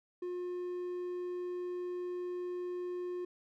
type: tone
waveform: triangle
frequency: 357.5 Hz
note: F4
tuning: 41 cents sharp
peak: -34 dBFS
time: 0.22-3.25 s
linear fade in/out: 5 ms
effects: none